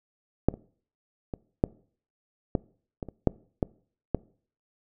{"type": "clicks", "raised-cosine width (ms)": 2, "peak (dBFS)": [-6, -25, -19, -7, -10, -19, -26, -6, -11, -10], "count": 10, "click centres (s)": [0.486, 0.54, 1.338, 1.639, 2.552, 3.028, 3.087, 3.273, 3.628, 4.147], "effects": ["noise-tail reverb RT60 0.5 s tail -23 dB re dry"]}